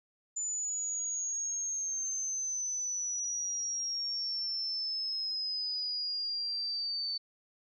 sine exponential sweep, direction down, 7040 to 4523 Hz, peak -32 dBFS, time 0.36-7.18 s, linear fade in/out 10 ms, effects none

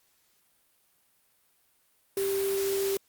sine tone in noise, 392 Hz, G4, in tune, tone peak -26 dBFS, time 2.17-2.97 s, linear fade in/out 2 ms, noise white, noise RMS -36 dBFS, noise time 2.17-2.97 s, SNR +7 dB, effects white hiss -68 dBFS RMS until 3.08 s + Opus 48 kbps

